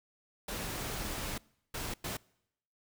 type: noise bursts at uneven times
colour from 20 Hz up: pink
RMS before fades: -38 dBFS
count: 3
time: 0.48-1.38 / 1.74-1.94 / 2.04-2.17 s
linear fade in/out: 5 ms
effects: noise-tail reverb RT60 0.8 s tail -25 dB re dry